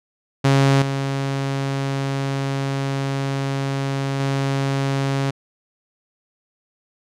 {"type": "tone with level steps", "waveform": "sawtooth", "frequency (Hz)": 137, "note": "C#3", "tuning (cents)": -20, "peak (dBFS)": [-9, -17, -15], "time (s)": [0.44, 5.31], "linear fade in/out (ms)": 10, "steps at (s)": [0.82, 4.2], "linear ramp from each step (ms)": 2, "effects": ["low-pass 7000 Hz 12 dB/octave"]}